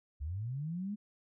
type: linear sweep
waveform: sine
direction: up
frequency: 65.41 to 213.8 Hz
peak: -35 dBFS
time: 0.2-0.96 s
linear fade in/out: 20 ms
effects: none